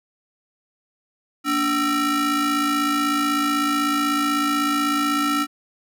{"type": "ring-modulated tone", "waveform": "40% pulse", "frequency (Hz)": 523.3, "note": "C5", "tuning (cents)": 0, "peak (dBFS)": -15, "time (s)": [1.44, 5.47], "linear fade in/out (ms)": 50, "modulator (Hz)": 813, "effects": []}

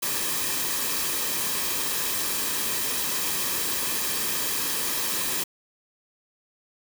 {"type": "noise with comb filter", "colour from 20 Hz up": "white", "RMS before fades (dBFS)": -27, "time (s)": [0.02, 5.44], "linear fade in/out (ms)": 10, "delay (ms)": 1.4, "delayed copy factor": -0.5, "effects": []}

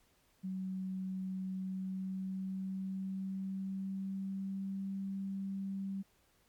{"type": "tone with pitch glide", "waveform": "sine", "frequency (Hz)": [188.2, 194.61], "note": ["F#3", "G3"], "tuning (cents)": [30, -12], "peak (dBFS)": -36, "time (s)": [0.43, 6.03], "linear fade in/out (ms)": 20, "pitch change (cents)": 58, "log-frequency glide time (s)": [1.54, 4.92], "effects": ["pink hiss -71 dBFS RMS until 6.48 s", "MP3 96 kbps"]}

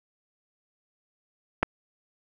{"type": "clicks", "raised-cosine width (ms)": 0.5, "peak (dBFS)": [-20, -6], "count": 2, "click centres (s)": [1.627, 1.63], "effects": []}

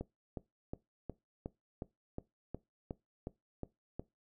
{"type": "click train", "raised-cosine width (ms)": 2, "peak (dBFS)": -26, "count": 12, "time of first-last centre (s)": [0.01, 3.996], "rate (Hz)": 2.76, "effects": ["noise-tail reverb RT60 0.2 s tail -20 dB re dry"]}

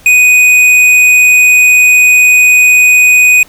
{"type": "tone with hard clipping", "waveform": "triangle", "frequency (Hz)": 2489, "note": "D#7", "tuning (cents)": 0, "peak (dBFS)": -4, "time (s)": [0.06, 3.43], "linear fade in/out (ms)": 2, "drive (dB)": 12, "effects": ["pink hiss -40 dBFS RMS until 3.48 s"]}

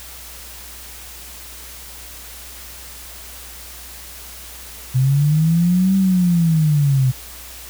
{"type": "linear two-way sweep", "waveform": "sine", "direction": "up then down", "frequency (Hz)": [126.4, 194.4, 126.4], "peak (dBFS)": -12, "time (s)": [4.94, 7.12], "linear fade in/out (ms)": 20, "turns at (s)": 5.96, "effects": ["added 60 Hz sine -41 dBFS peak until 7.69 s", "white hiss -37 dBFS RMS until 7.69 s"]}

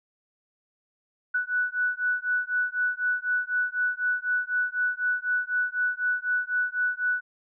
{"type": "beating tone pair", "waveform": "sine", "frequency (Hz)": [1480, 1484], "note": ["F#6", "F#6"], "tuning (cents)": [0, 5], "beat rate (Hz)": 4, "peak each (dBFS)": -27, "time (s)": [1.34, 7.21], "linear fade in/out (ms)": 10, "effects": []}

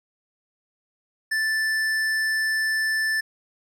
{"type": "tone with tanh clipping", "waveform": "sine", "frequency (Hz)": 1760, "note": "A6", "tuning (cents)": 0, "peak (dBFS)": -23, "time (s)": [1.31, 3.21], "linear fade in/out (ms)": 10, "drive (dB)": 14, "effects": []}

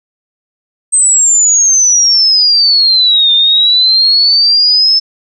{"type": "exponential two-way sweep", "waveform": "sine", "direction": "down then up", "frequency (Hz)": [8330, 3600, 5280], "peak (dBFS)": -5, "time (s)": [0.92, 5], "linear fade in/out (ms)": 20, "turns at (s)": 3.33, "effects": []}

